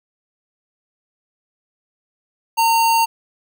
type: tone with sample-and-hold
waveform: sine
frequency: 913 Hz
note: A#5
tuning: 36 cents flat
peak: -12 dBFS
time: 2.57-3.06 s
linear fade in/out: 20 ms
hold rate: 3675 Hz
effects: none